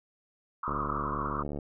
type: band-pass noise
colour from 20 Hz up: white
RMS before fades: -34 dBFS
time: 0.63-1.43 s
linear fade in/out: 5 ms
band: 1000 to 1300 Hz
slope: 96 dB/octave
type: click train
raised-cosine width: 2 ms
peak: -23 dBFS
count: 67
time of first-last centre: 0.68-1.588 s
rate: 72.7 Hz
effects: none